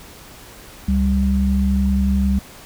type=tone pair together; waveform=sine; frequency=69.3 / 196.01 Hz; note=C#2 / G3; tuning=0 / 0 cents; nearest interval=octave + tritone; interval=1800 cents; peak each=-17 dBFS; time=0.88-2.39 s; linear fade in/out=5 ms; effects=pink hiss -41 dBFS RMS until 2.65 s